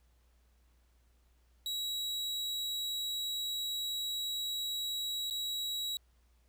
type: tone with dropouts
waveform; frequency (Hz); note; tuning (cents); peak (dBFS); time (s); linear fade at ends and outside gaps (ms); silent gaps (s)
40% pulse; 3877; B7; -33; -33; 1.66-5.97; 1; 5.3-5.308
effects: added 60 Hz sine -65 dBFS peak until 6.48 s + pink hiss -75 dBFS RMS until 6.48 s